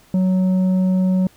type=tone with tanh clipping; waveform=sine; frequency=185.8 Hz; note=F#3; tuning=7 cents sharp; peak=-15 dBFS; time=0.14-1.27 s; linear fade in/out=2 ms; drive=6 dB; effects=pink hiss -52 dBFS RMS until 1.36 s

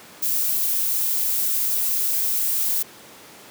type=noise with high-pass filter sweep; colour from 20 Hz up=violet; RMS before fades=-22 dBFS; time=0.22-2.83 s; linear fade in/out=10 ms; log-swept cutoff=1800 to 510 Hz; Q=0.71; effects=pink hiss -44 dBFS RMS until 3.5 s + high-pass 200 Hz 12 dB/octave

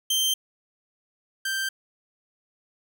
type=tone pair in turn; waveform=sawtooth; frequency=3136 / 1568 Hz; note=G7 / G6; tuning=0 / 0 cents; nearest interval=octave; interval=1200 cents; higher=first; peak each=-18 / -22 dBFS; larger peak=first; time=0.1-0.34 / 1.45-1.69 s; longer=neither; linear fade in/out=5 ms; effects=none

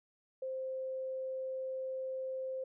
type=tone; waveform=sine; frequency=523.3 Hz; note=C5; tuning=in tune; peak=-36 dBFS; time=0.42-2.64 s; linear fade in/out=5 ms; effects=none

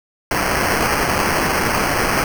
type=noise with sample-and-hold; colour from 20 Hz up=blue; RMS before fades=-18 dBFS; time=0.31-2.24 s; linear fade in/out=2 ms; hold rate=3675 Hz; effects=none

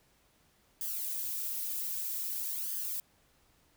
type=noise with flanger; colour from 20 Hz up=violet; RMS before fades=-36 dBFS; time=0.81-3 s; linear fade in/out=0 ms; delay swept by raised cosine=0.62 to 4.22 ms; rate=0.52 Hz; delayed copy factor=+0.7; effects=pink hiss -68 dBFS RMS until 3.76 s

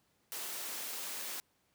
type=high-pass noise; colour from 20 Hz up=white; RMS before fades=-41 dBFS; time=0.32-1.4 s; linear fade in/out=0 ms; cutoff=260 Hz; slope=12 dB/octave; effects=pink hiss -74 dBFS RMS until 1.74 s + high-pass 80 Hz 12 dB/octave

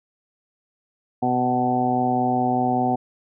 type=harmonic tone with a mistuned harmonic; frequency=125.1 Hz; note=B2; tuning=23 cents sharp; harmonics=1 / 2 / 3 / 4 / 5 / 6 / 7; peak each=-30 / -23 / -30 / -32 / -32 / -21 / -31 dBFS; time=1.22-2.96 s; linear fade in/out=10 ms; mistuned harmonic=1; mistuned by=+20 cents; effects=none

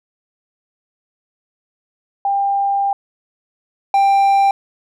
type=tone pair in turn; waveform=sine / triangle; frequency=796 / 790 Hz; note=G5 / G5; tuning=+26 / +13 cents; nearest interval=unison; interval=13 cents; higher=first; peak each=-14 / -8 dBFS; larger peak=second; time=2.25-2.93 / 3.94-4.51 s; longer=first; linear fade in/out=2 ms; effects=none

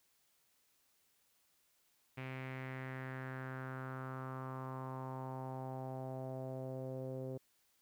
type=tone with low-pass filter sweep; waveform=sawtooth; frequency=130.81 Hz; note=C3; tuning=in tune; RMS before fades=-44 dBFS; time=2.17-7.38 s; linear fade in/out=10 ms; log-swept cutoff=2400 to 480 Hz; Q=3.7; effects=white hiss -75 dBFS RMS until 7.81 s

